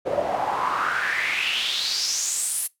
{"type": "noise with band-pass filter sweep", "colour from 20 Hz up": "pink", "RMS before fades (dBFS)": -25, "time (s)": [0.05, 2.68], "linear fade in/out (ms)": 20, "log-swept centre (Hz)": [510, 11000], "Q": 4.8, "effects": ["noise-tail reverb RT60 0.2 s tail -23 dB re dry"]}